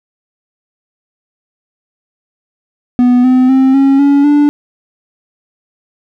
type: tone with pitch steps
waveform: triangle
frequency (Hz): 246.9 / 255.3 / 264 / 273 / 282.3 / 291.9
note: B3 / C4 / C4 / C#4 / C#4 / D4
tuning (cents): 0 / -42 / +16 / -26 / +32 / -10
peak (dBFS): -3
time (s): 2.99-4.49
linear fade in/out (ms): 0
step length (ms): 250
effects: none

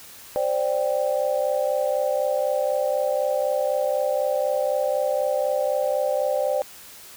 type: chord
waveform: sine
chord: C suspended second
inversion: none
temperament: equal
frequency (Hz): 523.3 / 587.3 / 784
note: C5 / D5 / G5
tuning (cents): 0 / 0 / 0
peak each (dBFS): -24 / -23 / -29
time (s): 0.36-6.62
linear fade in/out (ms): 0
effects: white hiss -44 dBFS RMS until 7.16 s

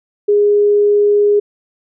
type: tone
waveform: sine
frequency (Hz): 412.2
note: G#4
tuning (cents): -13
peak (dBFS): -8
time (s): 0.28-1.4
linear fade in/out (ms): 10
effects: none

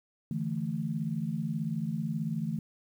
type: chord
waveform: sine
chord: D suspended second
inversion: none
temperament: just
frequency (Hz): 146.83 / 165.19 / 220.2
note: D3 / E3 / A3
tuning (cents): 0 / +4 / +2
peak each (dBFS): -36 / -33 / -34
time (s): 0.31-2.59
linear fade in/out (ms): 2
effects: 10-bit

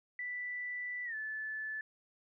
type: tone with pitch glide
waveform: sine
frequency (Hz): 1975.5 to 1739.8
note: B6 to A6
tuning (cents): 0 to -20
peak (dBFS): -37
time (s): 0.19-1.81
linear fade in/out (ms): 2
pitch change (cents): -220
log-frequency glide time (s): 1.05-1.15
effects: none

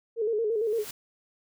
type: tone with vibrato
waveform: sine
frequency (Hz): 440.5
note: A4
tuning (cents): +2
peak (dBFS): -24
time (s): 0.16-0.85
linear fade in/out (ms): 50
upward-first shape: square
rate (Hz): 8.8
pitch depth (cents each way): 76
type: noise with exponential growth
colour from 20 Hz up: white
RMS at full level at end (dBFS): -37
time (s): 0.51-0.91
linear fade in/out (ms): 5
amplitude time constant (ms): 86
effects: none

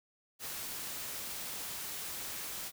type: noise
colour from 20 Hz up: white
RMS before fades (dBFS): -41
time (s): 0.39-2.72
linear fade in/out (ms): 50
effects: none

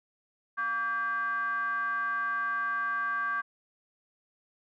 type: ring-modulated tone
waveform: triangle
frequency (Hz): 220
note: A3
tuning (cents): 0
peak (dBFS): -23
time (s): 0.57-3.42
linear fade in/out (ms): 20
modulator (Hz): 1370
effects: none

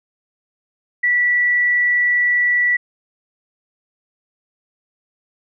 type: tone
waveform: sine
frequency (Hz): 1955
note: B6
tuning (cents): -18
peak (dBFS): -13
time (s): 1.03-2.77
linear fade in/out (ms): 10
effects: none

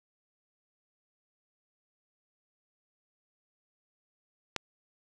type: click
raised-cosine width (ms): 0.2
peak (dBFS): -13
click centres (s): 4.563
effects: none

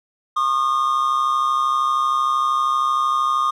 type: tone pair together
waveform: triangle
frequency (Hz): 1085.1 / 1218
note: C#6 / D#6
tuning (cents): -37 / -37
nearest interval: major second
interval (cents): 200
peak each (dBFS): -20 / -16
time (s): 0.36-3.51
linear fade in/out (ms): 10
effects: none

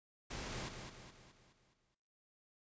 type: noise with echo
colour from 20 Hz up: pink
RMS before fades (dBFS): -44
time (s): 0.3-0.69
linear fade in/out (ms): 10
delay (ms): 210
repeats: 6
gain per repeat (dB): -6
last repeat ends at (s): 1.95
effects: noise-tail reverb RT60 0.8 s tail -18 dB re dry + resampled to 16000 Hz

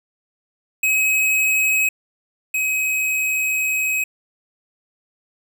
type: tone pair in turn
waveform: square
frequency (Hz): 2548 / 2538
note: D#7 / D#7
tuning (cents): +41 / +34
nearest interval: unison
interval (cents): 7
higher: first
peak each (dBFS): -16 / -19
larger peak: first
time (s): 0.83-1.89 / 2.54-4.04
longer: second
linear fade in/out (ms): 5
effects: none

